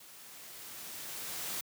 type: noise with level ramp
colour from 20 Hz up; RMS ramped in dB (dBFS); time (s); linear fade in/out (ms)
white; -54 to -37; 0-1.61; 5
effects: high-pass 100 Hz 12 dB/octave